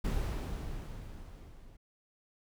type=noise with level ramp; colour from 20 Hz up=brown; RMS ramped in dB=-30 to -55 dBFS; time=0.04-1.77 s; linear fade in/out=10 ms; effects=none